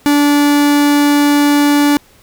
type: tone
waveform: 45% pulse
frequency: 290 Hz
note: D4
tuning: 22 cents flat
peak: -8 dBFS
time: 0.06-1.97 s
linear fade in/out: 0 ms
effects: pink hiss -47 dBFS RMS until 2.22 s